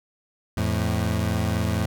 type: tone pair together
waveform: 25% pulse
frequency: 85.2 / 109.25 Hz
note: F2 / A2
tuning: -42 / -12 cents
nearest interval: major third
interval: 430 cents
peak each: -21 dBFS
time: 0.57-1.86 s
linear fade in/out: 5 ms
effects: none